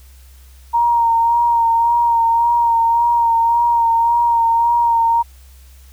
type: tone with vibrato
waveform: sine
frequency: 932.3 Hz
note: A#5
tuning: in tune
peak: -11 dBFS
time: 0.73-5.23 s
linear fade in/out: 20 ms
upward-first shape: sine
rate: 1.8 Hz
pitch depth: 27 cents each way
effects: added 65 Hz sine -40 dBFS peak until 5.92 s + white hiss -51 dBFS RMS until 5.92 s